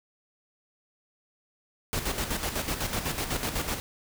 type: noise with tremolo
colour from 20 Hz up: pink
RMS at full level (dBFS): -29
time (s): 1.93-3.8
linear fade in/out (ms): 0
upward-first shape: square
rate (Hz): 8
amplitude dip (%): 55
effects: none